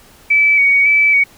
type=tone with vibrato; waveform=sine; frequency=2275 Hz; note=C#7; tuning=44 cents sharp; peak=-8 dBFS; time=0.3-1.24 s; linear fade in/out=10 ms; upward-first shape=square; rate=1.8 Hz; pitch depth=24 cents each way; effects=pink hiss -45 dBFS RMS until 1.37 s